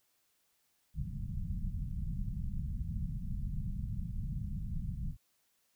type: low-pass noise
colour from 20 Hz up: pink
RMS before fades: -37 dBFS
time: 0.94-5.17 s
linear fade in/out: 50 ms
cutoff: 200 Hz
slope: 48 dB/octave
effects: white hiss -75 dBFS RMS until 5.75 s